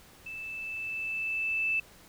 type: tone with level ramp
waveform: sine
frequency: 2637 Hz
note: E7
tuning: in tune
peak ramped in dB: -38 to -25 dBFS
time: 0.26-1.8 s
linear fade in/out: 5 ms
effects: pink hiss -55 dBFS RMS until 2.08 s